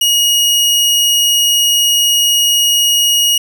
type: tone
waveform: sawtooth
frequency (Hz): 2884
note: F#7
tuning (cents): -45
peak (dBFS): -6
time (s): 0.01-3.38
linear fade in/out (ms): 5
effects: none

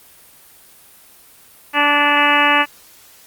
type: harmonic tone with a mistuned harmonic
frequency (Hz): 290.7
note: D4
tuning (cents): -18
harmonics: 1 / 2 / 3 / 4 / 5 / 6 / 7 / 8 / 9 / 10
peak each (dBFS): -23 / -24 / -18 / -18 / -23 / -18 / -21 / -23 / -19 / -22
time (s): 1.73-2.66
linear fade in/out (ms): 50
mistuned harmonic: 5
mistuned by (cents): +21
effects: white hiss -46 dBFS RMS until 3.26 s + Opus 32 kbps

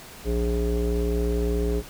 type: tone with low-pass filter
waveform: square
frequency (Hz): 59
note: A#1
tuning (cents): +22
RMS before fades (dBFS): -24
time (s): 0.24-1.83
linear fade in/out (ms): 50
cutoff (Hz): 430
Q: 5
effects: pink hiss -43 dBFS RMS until 1.89 s

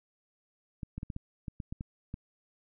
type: clicks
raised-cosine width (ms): 5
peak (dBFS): -25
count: 10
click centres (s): 0.832 / 0.98 / 1.031 / 1.102 / 1.164 / 1.482 / 1.602 / 1.725 / 1.809 / 2.141
effects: none

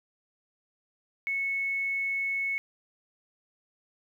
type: tone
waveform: sine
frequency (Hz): 2202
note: C#7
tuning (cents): -12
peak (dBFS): -27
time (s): 1.27-2.58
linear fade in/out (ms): 0
effects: 10-bit

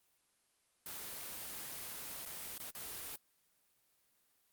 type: noise with dropouts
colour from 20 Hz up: white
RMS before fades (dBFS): -45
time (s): 0.86-3.16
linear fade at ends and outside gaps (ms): 2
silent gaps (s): 2.253-2.259 / 2.58-2.599 / 2.706-2.749
effects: white hiss -75 dBFS RMS until 4.52 s + Opus 24 kbps

